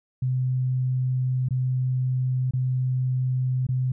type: tone with dropouts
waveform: sine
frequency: 128.2 Hz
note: C3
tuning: 35 cents flat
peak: -21 dBFS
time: 0.22-3.92 s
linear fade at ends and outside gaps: 5 ms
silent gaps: 1.487-1.507 / 2.51-2.535 / 3.668-3.688 s
effects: none